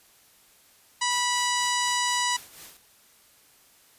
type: harmonic tone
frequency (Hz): 980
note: B5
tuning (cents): -14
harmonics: 1 / 2 / 3 / 4 / 5 / 6 / 7 / 8 / 9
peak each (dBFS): -27 / -30 / -32 / -33 / -34 / -35 / -35 / -36 / -37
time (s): 1.01-2.37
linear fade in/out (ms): 10
type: noise with tremolo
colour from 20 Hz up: white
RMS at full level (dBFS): -43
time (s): 1.1-2.77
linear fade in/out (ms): 2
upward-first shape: triangle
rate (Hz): 4.1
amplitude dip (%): 70
effects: white hiss -58 dBFS RMS until 3.98 s + resampled to 32000 Hz